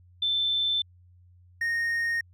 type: tone pair in turn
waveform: sine / triangle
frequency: 3538 / 1853.7 Hz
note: A7 / A#6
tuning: +9 / -10 cents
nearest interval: major seventh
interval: 1119 cents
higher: first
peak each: -23 dBFS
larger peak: neither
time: 0.22-0.82 / 1.61-2.21 s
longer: neither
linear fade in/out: 5 ms
effects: added 89 Hz sine -53 dBFS peak until 2.33 s